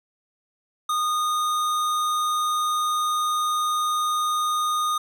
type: tone with hard clipping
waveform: sine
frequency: 1230 Hz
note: D#6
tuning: 20 cents flat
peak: -23 dBFS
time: 0.89-4.98 s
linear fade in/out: 5 ms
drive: 17 dB
effects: none